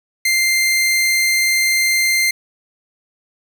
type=tone; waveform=sawtooth; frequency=2093 Hz; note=C7; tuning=in tune; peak=-10 dBFS; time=0.25-2.31 s; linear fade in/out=5 ms; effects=8-bit